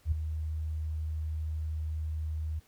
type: tone with ADSR envelope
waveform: sine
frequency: 78.1 Hz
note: D#2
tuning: 7 cents sharp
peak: -22 dBFS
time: 0.05-2.6 s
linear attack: 68 ms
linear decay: 7 ms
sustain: -9 dB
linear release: 17 ms
effects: pink hiss -64 dBFS RMS until 2.67 s